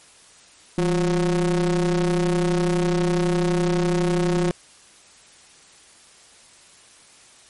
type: ring-modulated tone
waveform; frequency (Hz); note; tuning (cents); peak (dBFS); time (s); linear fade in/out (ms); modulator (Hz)
square; 92; F#2; -9; -16; 0.78-4.51; 0; 260
effects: white hiss -50 dBFS RMS until 7.49 s + MP3 48 kbps